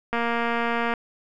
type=click train; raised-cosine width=0.5 ms; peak=-11 dBFS; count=190; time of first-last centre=0.13-0.938 s; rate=234 Hz; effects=none